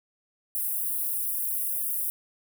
white high-pass noise, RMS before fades -29 dBFS, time 0.55-2.1 s, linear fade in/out 0 ms, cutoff 9600 Hz, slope 48 dB/octave, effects none

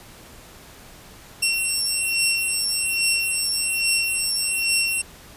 15% pulse beating tone pair, 2726 / 2727.2 Hz, F7 / F7, -43 / -42 cents, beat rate 1.2 Hz, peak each -16 dBFS, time 1.42-5.02 s, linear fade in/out 10 ms, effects pink hiss -45 dBFS RMS until 5.36 s + resampled to 32000 Hz

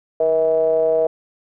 triangle ring-modulated tone, 82.41 Hz, E2, in tune, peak -9 dBFS, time 0.2-1.07 s, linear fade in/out 5 ms, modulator 561 Hz, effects none

